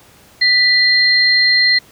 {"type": "tone pair together", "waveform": "sine", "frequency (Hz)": [1975.5, 4181], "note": ["B6", "C8"], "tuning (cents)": [0, -2], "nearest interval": "octave + minor second", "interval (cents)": 1298, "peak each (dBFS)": -12, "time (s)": [0.41, 1.79], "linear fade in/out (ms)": 10, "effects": ["pink hiss -46 dBFS RMS until 1.91 s", "high-pass 60 Hz 12 dB/octave"]}